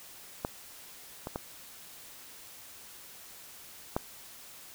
clicks, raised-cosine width 1 ms, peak -16 / -22 / -19 / -14 dBFS, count 4, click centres 0.449 / 1.271 / 1.359 / 3.965 s, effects white hiss -50 dBFS RMS until 4.74 s

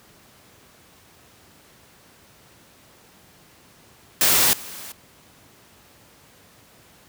white noise with level steps, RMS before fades -17 / -37 dBFS, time 4.21-4.92 s, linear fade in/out 2 ms, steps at 4.53 s, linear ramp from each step 2 ms, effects pink hiss -52 dBFS RMS until 7.08 s + high-pass 80 Hz 12 dB/octave

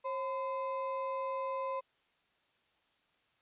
triangle ring-modulated tone, 777 Hz, G5, 16 cents flat, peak -29 dBFS, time 0.04-1.81 s, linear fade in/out 20 ms, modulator 240 Hz, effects white hiss -73 dBFS RMS until 3.41 s + resampled to 8000 Hz

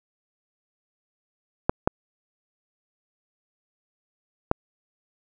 clicks, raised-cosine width 1 ms, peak -4 dBFS, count 3, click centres 1.695 / 1.875 / 4.514 s, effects none

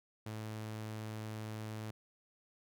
sawtooth tone, 108.7 Hz, A2, 21 cents flat, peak -37 dBFS, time 0.26-1.91 s, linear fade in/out 5 ms, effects none

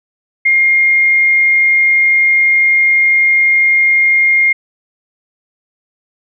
sine tone, 2126 Hz, C7, 27 cents sharp, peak -7 dBFS, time 0.45-4.53 s, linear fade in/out 10 ms, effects none

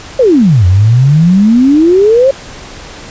sine exponential two-way sweep, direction down then up, 555 to 87.31 to 555 Hz, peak -3 dBFS, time 0.19-2.31 s, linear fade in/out 5 ms, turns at 0.66 s, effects pink hiss -29 dBFS RMS until 3.1 s + resampled to 16000 Hz

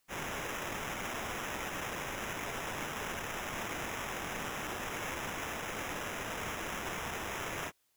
blue noise with sample-and-hold, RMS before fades -39 dBFS, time 0.08-7.72 s, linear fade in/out 50 ms, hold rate 4410 Hz, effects white hiss -75 dBFS RMS until 7.96 s

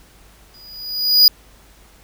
square tone with exponential growth, 4916 Hz, D#8, 22 cents flat, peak -5 dBFS, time 0.54-1.28 s, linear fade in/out 2 ms, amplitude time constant 160 ms, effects added 50 Hz sine -50 dBFS peak until 2.03 s + pink hiss -50 dBFS RMS until 2.03 s

